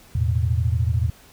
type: chord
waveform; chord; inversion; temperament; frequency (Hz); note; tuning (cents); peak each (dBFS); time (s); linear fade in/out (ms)
sine; E suspended fourth; none; equal; 82.41 / 110 / 123.47; E2 / A2 / B2; 0 / 0 / 0; -21 / -22 / -25; 0.15-1.1; 5
effects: pink hiss -50 dBFS RMS until 1.32 s